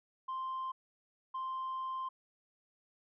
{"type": "tone bursts at uneven times", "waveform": "sine", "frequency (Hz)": 1046.5, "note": "C6", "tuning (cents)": 0, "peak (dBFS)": -34, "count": 2, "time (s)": [[0.28, 0.72], [1.34, 2.09]], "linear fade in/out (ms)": 10, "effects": ["tanh soft clip ceiling -34 dBFS"]}